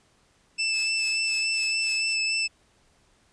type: tone with vibrato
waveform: 25% pulse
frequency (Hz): 2637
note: E7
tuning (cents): 0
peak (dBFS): -20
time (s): 0.58-2.48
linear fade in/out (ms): 20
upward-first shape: sine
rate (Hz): 3.5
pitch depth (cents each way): 14
type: noise with tremolo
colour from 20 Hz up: blue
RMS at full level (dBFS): -36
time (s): 0.73-2.14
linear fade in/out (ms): 10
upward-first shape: triangle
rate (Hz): 3.6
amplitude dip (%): 90
effects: pink hiss -63 dBFS RMS until 3.32 s + resampled to 22050 Hz